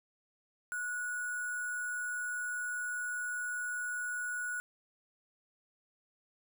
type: tone with sample-and-hold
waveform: sine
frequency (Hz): 1465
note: F#6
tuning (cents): -18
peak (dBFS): -34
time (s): 0.72-4.6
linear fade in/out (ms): 0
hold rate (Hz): 8820
effects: none